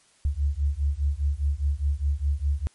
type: beating tone pair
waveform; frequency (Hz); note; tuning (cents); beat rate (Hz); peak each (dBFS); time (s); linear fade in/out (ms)
sine; 69.2 / 74.1; C#2 / D2; -2 / +16; 4.9; -25; 0.25-2.67; 0
effects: white hiss -60 dBFS RMS until 2.74 s + MP3 48 kbps